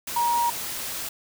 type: tone in noise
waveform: sine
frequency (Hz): 947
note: A#5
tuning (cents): +27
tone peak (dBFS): -20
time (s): 0.16-0.5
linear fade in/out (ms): 5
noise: white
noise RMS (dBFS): -32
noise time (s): 0.07-1.09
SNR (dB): +9
effects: none